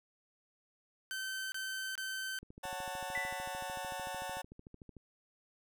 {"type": "tone bursts", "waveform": "sawtooth", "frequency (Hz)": 1541, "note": "G6", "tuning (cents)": -30, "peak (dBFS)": -34, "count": 3, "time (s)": [1.11, 2.388], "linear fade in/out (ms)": 0, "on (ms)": 410, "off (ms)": 24}
{"type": "click train", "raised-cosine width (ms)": 3, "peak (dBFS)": -38, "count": 35, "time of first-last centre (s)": [2.43, 4.967], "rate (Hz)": 13.4}
{"type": "chord", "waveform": "sawtooth", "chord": "F# minor", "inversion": "second", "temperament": "just", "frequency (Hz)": [555, 740, 888], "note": ["C#5", "F#5", "A5"], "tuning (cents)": [2, 0, 16], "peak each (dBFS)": [-41, -39, -39], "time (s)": [2.63, 4.42], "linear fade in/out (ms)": 10}
{"type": "tone with exponential decay", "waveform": "sine", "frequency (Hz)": 1986, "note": "B6", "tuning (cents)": 9, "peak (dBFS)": -32, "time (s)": [3.15, 3.75], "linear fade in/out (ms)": 1, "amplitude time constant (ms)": 130}
{"effects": []}